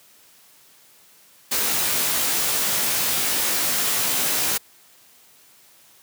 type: noise with comb filter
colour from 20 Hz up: white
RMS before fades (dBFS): -22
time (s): 1.51-4.58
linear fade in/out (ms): 10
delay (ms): 17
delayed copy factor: -0.8
effects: white hiss -53 dBFS RMS until 6.02 s + high-pass 100 Hz 12 dB/octave